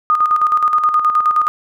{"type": "tone with tremolo", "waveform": "sine", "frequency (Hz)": 1230, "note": "D#6", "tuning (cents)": -20, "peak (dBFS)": -9, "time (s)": [0.1, 1.48], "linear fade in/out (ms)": 0, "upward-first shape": "square", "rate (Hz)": 9.5, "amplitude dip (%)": 55, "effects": []}